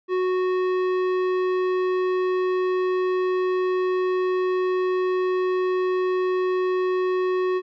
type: tone with tanh clipping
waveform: sine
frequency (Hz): 368.5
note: F#4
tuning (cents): -7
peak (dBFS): -22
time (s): 0.08-7.62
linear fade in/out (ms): 50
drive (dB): 14
effects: none